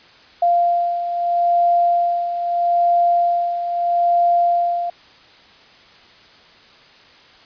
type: beating tone pair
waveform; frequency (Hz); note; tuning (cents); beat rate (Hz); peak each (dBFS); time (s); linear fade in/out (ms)
sine; 694 / 694.78; F5 / F5; -11 / -9; 0.78; -22 / -15; 0.42-4.9; 5
effects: white hiss -47 dBFS RMS until 7.45 s + resampled to 11025 Hz